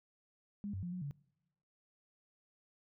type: tone with pitch steps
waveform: sine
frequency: 203.7 / 95.3 / 175.8 / 181.6 / 142.4 Hz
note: G#3 / G2 / F3 / F#3 / C#3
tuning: -33 / -48 / +12 / -32 / +47 cents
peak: -38 dBFS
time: 0.64-1.11 s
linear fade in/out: 0 ms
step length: 94 ms
effects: noise-tail reverb RT60 1.0 s tail -25 dB re dry